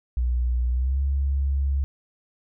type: tone with pitch glide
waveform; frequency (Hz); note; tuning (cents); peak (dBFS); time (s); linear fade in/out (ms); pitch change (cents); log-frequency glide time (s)
sine; 61 to 68.87; B1 to C#2; -21 to -11; -20; 0.17-1.84; 0; +210; 0.71-1.01
effects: none